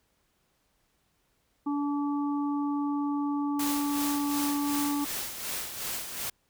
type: harmonic tone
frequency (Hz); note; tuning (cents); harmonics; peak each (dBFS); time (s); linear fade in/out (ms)
287.9; D4; -34; 1 / 3 / 4; -27 / -37 / -39; 1.66-5.05; 10
type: noise with tremolo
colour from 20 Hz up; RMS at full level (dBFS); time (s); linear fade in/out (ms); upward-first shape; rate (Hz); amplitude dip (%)
white; -33; 3.59-6.3; 5; sine; 2.7; 55
effects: pink hiss -72 dBFS RMS until 6.49 s